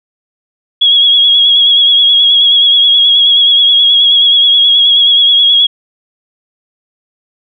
sine tone with vibrato, 3322 Hz, G#7, in tune, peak -4 dBFS, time 0.81-5.67 s, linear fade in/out 10 ms, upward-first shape sine, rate 9.4 Hz, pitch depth 34 cents each way, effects none

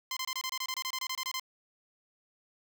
10% pulse tone bursts, 1039 Hz, C6, 12 cents flat, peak -24 dBFS, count 16, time 0.11-1.397 s, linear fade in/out 2 ms, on 57 ms, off 25 ms, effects none

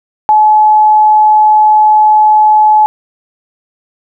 sine tone, 855 Hz, A5, 50 cents flat, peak -3 dBFS, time 0.29-2.86 s, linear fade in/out 0 ms, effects none

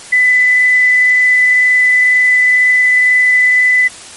sine tone with frequency modulation, 2000 Hz, B6, 21 cents sharp, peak -6 dBFS, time 0.12-3.88 s, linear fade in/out 10 ms, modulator 22 Hz, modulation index 0.4, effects white hiss -32 dBFS RMS until 4.16 s + MP3 48 kbps

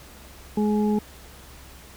harmonic tone, 210.5 Hz, G#3, 24 cents sharp, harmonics 1 / 2 / 4, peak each -20 / -26 / -32 dBFS, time 0.57-0.99 s, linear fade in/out 5 ms, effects added 66 Hz sine -48 dBFS peak until 1.96 s + pink hiss -47 dBFS RMS until 1.96 s

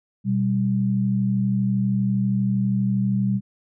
sine tone pair together, 123.47 / 196 Hz, B2 / G3, 0 / 0 cents, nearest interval minor sixth, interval 800 cents, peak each -23 / -20 dBFS, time 0.24-3.41 s, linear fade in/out 50 ms, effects none

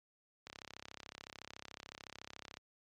click train, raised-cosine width 0.2 ms, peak -29 dBFS, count 72, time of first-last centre 0.47-2.571 s, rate 33.8 Hz, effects high-pass 60 Hz 12 dB/octave + MP3 96 kbps

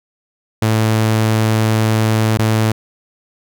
sawtooth tone with dropouts, 110 Hz, A2, in tune, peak -8 dBFS, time 0.62-2.72 s, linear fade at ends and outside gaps 5 ms, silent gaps 2.374-2.389 s, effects none

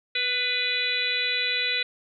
harmonic tone with a mistuned harmonic, 493.9 Hz, B4, in tune, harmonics 1 / 3 / 4 / 5 / 6 / 7 / 8, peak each -39 / -34 / -30 / -28 / -38 / -32 / -28 dBFS, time 0.15-1.83 s, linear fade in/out 5 ms, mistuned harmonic 4, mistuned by +28 cents, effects none

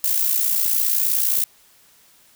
violet noise with amplitude modulation, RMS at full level -17 dBFS, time 0.04-1.44 s, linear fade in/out 2 ms, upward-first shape sine, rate 59.6 Hz, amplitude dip 60%, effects white hiss -54 dBFS RMS until 2.35 s

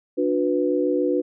sine chord, B minor, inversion first, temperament equal with one note detuned, 293.7 / 360.9 / 493.9 Hz, D4 / F#4 / B4, 0 / -43 / 0 cents, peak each -23 dBFS, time 0.17-1.22 s, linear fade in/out 20 ms, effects none

